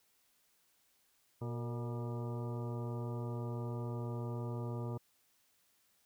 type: harmonic tone with a mistuned harmonic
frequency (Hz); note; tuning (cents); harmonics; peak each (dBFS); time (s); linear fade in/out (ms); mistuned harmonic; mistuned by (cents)
119.9; A#2; +49; 1 / 2 / 3 / 4 / 5 / 6 / 7 / 8 / 10; -38 / -46 / -47 / -48 / -52 / -58 / -57 / -53 / -55; 1.41-4.98; 10; 4; -51
effects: white hiss -73 dBFS RMS until 6.05 s